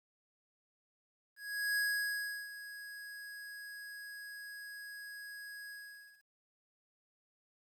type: tone with ADSR envelope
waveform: square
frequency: 1661.2 Hz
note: G#6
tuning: in tune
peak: -31 dBFS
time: 1.36-6.24 s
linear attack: 410 ms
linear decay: 710 ms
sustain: -15 dB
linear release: 540 ms
effects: 12-bit